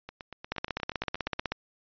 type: two click trains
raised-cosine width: 0.3 ms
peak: -13 / -24 dBFS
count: 17 / 12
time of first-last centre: 0.52-1.52 / 0.09-1.392 s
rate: 16 / 8.45 Hz
effects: resampled to 11025 Hz